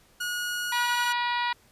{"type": "tone with pitch glide", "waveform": "sawtooth", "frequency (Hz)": [1449, 1459.1], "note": ["F#6", "F#6"], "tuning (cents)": [-37, -25], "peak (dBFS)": -25, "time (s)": [0.2, 1.13], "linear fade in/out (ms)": 10, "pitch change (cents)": 12, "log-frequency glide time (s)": [0.68, 0.92]}
{"type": "harmonic tone", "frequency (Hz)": 482.5, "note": "B4", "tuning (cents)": -40, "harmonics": [2, 3, 4, 5, 6, 7, 8, 9, 10], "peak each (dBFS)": [-27, -35, -32, -36, -39, -41, -38, -43, -45], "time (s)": [0.72, 1.53], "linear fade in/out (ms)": 5}
{"effects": ["pink hiss -60 dBFS RMS until 1.71 s", "resampled to 32000 Hz"]}